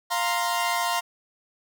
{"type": "chord", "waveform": "sawtooth", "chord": "F suspended fourth", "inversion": "none", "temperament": "equal", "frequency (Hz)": [698.5, 932.3, 1046.5], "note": ["F5", "Bb5", "C6"], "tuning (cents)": [0, 0, 0], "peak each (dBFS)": -24, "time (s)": [0.1, 1.01], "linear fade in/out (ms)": 20, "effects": []}